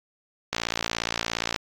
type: click train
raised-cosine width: 0.2 ms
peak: -7 dBFS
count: 60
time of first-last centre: 0.53-1.561 s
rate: 57.2 Hz
effects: AAC 64 kbps